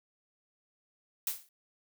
blue noise with exponential decay, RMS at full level -29 dBFS, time 1.27-1.49 s, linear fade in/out 2 ms, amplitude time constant 46 ms, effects none

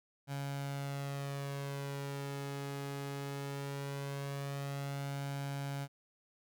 sawtooth tone with flanger, 139.9 Hz, C#3, 16 cents sharp, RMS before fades -40 dBFS, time 0.27-5.88 s, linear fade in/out 50 ms, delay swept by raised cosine 1.3 to 2.4 ms, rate 0.19 Hz, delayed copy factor +0.55, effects none

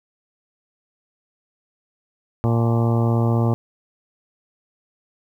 harmonic tone with a mistuned harmonic, 116.2 Hz, A#2, 5 cents flat, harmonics 1 / 2 / 3 / 4 / 5 / 6 / 7 / 8 / 9 / 10, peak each -17 / -23 / -27 / -29 / -31 / -33 / -34 / -35 / -36 / -37 dBFS, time 2.44-3.54 s, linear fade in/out 0 ms, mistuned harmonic 8, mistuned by -80 cents, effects 9-bit

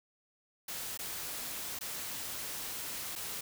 white noise with dropouts, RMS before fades -40 dBFS, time 0.68-3.41 s, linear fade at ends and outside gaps 5 ms, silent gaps 0.975-0.99 / 1.79-1.809 / 3.155-3.159 s, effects none

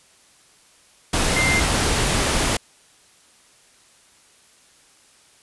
sine tone in noise, 2093 Hz, C7, in tune, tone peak -19 dBFS, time 1.36-1.6 s, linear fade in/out 5 ms, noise pink, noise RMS -20 dBFS, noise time 1.13-2.57 s, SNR -2 dB, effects white hiss -54 dBFS RMS until 5.42 s + resampled to 24000 Hz

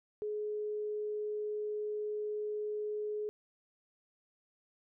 sine tone, 421.8 Hz, G#4, 27 cents sharp, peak -34 dBFS, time 0.22-3.29 s, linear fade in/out 0 ms, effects none

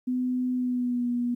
sine tone with pitch glide, 251.8 to 242.2 Hz, B3 to B3, +34 to -34 cents, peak -24 dBFS, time 0.07-1.35 s, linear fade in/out 10 ms, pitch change -68 cents, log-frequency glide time 0.54-1.08 s, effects 11-bit

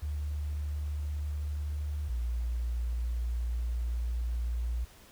sine tone pair in turn, 73.9 / 59.1 Hz, D2 / A#1, +11 / +24 cents, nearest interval major third, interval 387 cents, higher first, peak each -31 / -29 dBFS, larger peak second, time 0.02-2.09 / 2.09-4.85 s, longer second, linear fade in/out 10 ms, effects pink hiss -56 dBFS RMS until 5.11 s

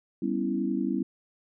sine chord, C# half-diminished seventh, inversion second, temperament equal, 196 / 246.9 / 277.2 / 329.6 Hz, G3 / B3 / C#4 / E4, 0 / 0 / 0 / 0 cents, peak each -31 dBFS, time 0.22-1.03 s, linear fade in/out 5 ms, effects none

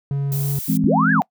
triangle tone, 139.9 Hz, C#3, 16 cents sharp, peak -17 dBFS, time 0.11-0.59 s, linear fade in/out 2 ms
violet noise, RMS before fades -29 dBFS, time 0.32-0.77 s, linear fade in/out 0 ms
sine chord, E augmented, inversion none, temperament equal, 164.81 / 207.7 / 261.6 Hz, E3 / G#3 / B#3, 0 / 0 / 0 cents, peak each -20 dBFS, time 0.68-1.21 s, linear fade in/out 10 ms
sine linear two-way sweep, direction up then down, 103.83 to 1746 to 680 Hz, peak -16 dBFS, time 0.84-1.22 s, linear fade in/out 0 ms, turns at 1.12 s
effects noise-tail reverb RT60 0.1 s tail -24 dB re dry

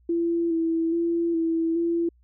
sine tone with vibrato, 333.2 Hz, E4, 19 cents sharp, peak -21 dBFS, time 0.09-2.09 s, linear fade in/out 5 ms, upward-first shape square, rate 1.2 Hz, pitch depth 25 cents each way, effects added 60 Hz sine -56 dBFS peak until 2.23 s

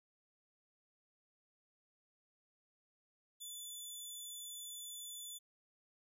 15% pulse tone, 3481 Hz, A7, 19 cents flat, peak -39 dBFS, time 3.4-5.39 s, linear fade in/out 20 ms, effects none

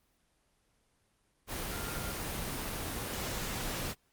sine tone in noise, 1397 Hz, F6, in tune, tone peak -45 dBFS, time 1.69-2.17 s, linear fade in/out 50 ms, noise pink, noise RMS -37 dBFS, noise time 1.47-3.95 s, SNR -11 dB, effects pink hiss -73 dBFS RMS until 4.12 s + Opus 24 kbps

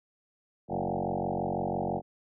sine tone with frequency modulation, 466.2 Hz, A#4, in tune, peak -28 dBFS, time 0.68-2.02 s, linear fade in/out 50 ms, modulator 46 Hz, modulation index 7.5, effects none

